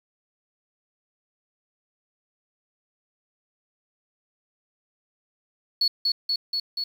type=tone with echo; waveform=sine; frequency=4393 Hz; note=C#8; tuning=16 cents flat; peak=-17 dBFS; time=5.81-5.88 s; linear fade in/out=5 ms; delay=240 ms; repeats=4; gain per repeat=-2 dB; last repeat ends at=6.84 s; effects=tanh soft clip ceiling -14 dBFS + 8-bit